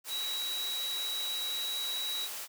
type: tone in noise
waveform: sine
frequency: 3881 Hz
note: B7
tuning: 31 cents flat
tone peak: -33 dBFS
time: 0.08-2.29 s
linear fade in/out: 50 ms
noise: white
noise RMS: -40 dBFS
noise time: 0.04-2.48 s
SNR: +4 dB
effects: high-pass 400 Hz 12 dB/octave